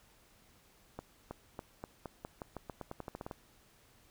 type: accelerating click train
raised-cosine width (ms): 1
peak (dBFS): -27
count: 17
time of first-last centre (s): 0.99-3.312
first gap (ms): 320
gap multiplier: 0.88
effects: pink hiss -65 dBFS RMS until 4.1 s